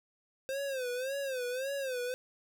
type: tone with vibrato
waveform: square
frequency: 523.3 Hz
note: C5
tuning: in tune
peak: -34 dBFS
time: 0.49-2.14 s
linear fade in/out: 0 ms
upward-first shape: sine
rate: 1.8 Hz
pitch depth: 120 cents each way
effects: none